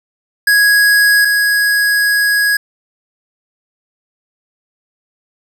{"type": "tone pair in turn", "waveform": "square", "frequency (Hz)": [1661.2, 1661.2], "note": ["G#6", "G#6"], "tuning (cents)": [0, 0], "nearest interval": "unison", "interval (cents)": 0, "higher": "neither", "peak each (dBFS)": [-8, -11], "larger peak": "first", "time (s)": [[0.47, 1.25], [1.25, 2.57]], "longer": "second", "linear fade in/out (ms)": 5, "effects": []}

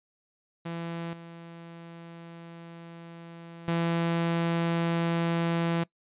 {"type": "tone with level steps", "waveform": "sawtooth", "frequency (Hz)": 168.1, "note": "E3", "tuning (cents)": 34, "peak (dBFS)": [-29, -39, -21], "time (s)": [0.65, 5.84], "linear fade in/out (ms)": 10, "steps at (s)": [1.13, 3.68], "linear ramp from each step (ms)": 2, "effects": ["noise-tail reverb RT60 0.1 s tail -22 dB re dry", "resampled to 8000 Hz"]}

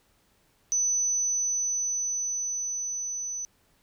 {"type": "tone with level ramp", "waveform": "sine", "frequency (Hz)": 6000, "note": "F#8", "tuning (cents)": 23, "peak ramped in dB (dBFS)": [-22, -31], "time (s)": [0.72, 3.45], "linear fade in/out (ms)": 0, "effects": ["pink hiss -66 dBFS RMS until 3.82 s"]}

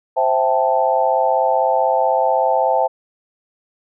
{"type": "chord", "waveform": "sine", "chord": "A minor seventh", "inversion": "first", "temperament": "equal", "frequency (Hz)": [523.3, 659.3, 784, 880], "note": ["C5", "E5", "G5", "A5"], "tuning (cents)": [0, 0, 0, 0], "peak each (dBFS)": -19, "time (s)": [0.16, 2.88], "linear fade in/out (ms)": 20, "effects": []}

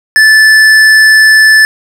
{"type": "tone with hard clipping", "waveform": "triangle", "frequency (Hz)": 1748, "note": "A6", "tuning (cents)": -12, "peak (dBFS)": -3, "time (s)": [0.16, 1.65], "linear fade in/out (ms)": 0, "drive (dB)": 14, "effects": []}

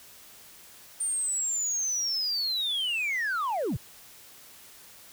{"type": "linear sweep", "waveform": "sine", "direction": "down", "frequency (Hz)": [8970, 73.42], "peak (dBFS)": -24, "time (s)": [1, 3.77], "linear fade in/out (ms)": 10, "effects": ["tanh soft clip ceiling -25 dBFS", "white hiss -51 dBFS RMS until 5.12 s"]}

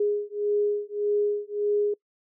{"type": "beating tone pair", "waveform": "sine", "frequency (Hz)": [412.8, 414.5], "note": ["G#4", "G#4"], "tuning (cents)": [-10, -3], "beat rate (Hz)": 1.7, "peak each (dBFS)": -26, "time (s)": [0, 1.94], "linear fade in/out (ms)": 5, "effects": ["noise-tail reverb RT60 0.1 s tail -24 dB re dry"]}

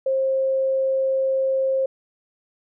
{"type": "tone", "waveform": "sine", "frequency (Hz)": 532, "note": "C5", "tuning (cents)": 29, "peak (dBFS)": -18, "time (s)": [0.06, 1.86], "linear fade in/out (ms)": 5, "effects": []}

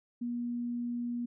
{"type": "tone", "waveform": "sine", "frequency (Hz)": 240, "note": "B3", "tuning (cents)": -49, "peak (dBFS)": -32, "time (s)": [0.21, 1.26], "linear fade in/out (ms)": 10, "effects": []}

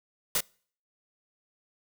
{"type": "noise with echo", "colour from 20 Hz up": "white", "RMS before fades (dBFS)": -26, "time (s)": [0.35, 0.38], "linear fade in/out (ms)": 2, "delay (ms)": 26, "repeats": 1, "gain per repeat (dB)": -3, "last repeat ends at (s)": 0.406, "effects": ["noise-tail reverb RT60 0.5 s tail -26 dB re dry"]}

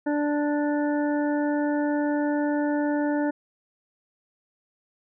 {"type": "harmonic tone", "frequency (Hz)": 293.7, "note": "D4", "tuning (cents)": 0, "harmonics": [1, 2, 3, 5, 6], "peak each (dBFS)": [-23, -29, -33, -37, -39], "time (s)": [0.06, 3.31], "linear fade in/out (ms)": 10, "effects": []}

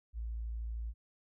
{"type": "tone", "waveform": "sine", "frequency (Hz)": 56.5, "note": "A1", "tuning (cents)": 47, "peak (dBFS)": -36, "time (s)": [0.13, 0.94], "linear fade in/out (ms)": 50, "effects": []}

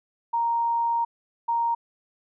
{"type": "tone pair in turn", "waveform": "sine", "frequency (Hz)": [932.3, 932.3], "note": ["A#5", "A#5"], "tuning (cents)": [0, 0], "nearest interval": "unison", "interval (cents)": 0, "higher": "neither", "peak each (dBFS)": -21, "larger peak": "neither", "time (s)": [[0.33, 1.05], [1.48, 1.75]], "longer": "first", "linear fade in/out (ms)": 10, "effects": []}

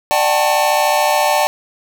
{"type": "tone cluster", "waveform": "square", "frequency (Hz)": [596, 752, 811, 885, 1095], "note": ["D5", "F#5", "G#5", "A5", "C#6"], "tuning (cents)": [25, 28, -41, 10, -22], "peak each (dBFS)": [-18, -19, -22, -18, -25], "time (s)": [0.11, 1.47], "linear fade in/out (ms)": 0, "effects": []}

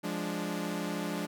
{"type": "chord", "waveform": "sawtooth", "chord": "D diminished", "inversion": "first", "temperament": "equal", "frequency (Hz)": [174.61, 207.7, 293.7], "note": ["F3", "Ab3", "D4"], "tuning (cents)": [0, 0, 0], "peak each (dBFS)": -33, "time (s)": [0.03, 1.27], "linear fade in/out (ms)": 20, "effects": []}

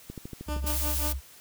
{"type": "click train", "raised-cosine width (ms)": 3, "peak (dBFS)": -25, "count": 8, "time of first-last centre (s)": [0.1, 0.643], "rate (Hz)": 12.9}
{"type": "tone with vibrato", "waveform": "sine", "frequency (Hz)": 67.3, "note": "C2", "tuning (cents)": 49, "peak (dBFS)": -29, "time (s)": [0.46, 1.21], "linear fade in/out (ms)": 50, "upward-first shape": "square", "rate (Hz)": 6.7, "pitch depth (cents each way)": 13}
{"type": "tone with tremolo", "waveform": "15% pulse", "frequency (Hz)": 298.8, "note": "D4", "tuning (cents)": 30, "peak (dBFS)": -25, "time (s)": [0.48, 1.14], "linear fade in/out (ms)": 5, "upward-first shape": "triangle", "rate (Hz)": 5.6, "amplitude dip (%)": 100}
{"type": "noise", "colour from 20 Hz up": "blue", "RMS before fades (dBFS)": -31, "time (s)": [0.66, 1.13], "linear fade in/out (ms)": 10}
{"effects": ["white hiss -52 dBFS RMS until 1.4 s"]}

